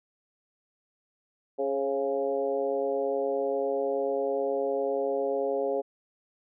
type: harmonic tone with a mistuned harmonic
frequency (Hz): 138.59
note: C#3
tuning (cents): 0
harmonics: 2 / 3 / 4 / 5 / 6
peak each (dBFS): -38 / -29 / -29 / -35 / -41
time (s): 1.58-5.82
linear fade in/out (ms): 20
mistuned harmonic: 4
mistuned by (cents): -28
effects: none